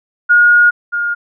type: tone pair in turn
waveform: sine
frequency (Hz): 1436 / 1419.5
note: F6 / F6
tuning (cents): +48 / +28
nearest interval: unison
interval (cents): 20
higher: first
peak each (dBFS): -5 / -14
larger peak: first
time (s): 0.29-0.71 / 0.92-1.15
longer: first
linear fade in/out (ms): 20
effects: none